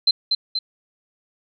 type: tone with echo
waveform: sine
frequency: 4101 Hz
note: C8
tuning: 36 cents flat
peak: -12 dBFS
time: 0.07-0.11 s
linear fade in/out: 5 ms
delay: 240 ms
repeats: 2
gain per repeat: -4 dB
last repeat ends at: 0.59 s
effects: none